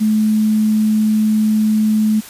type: tone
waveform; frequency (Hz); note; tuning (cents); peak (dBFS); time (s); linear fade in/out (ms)
sine; 215.6; A3; -35; -11; 0-2.21; 20
effects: white hiss -36 dBFS RMS until 2.29 s + resampled to 32000 Hz